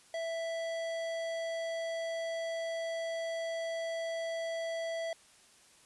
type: tone with tanh clipping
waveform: sine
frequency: 660 Hz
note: E5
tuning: 2 cents sharp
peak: -36 dBFS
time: 0.14-5.13 s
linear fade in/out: 2 ms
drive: 18 dB
effects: white hiss -61 dBFS RMS until 5.85 s + resampled to 24000 Hz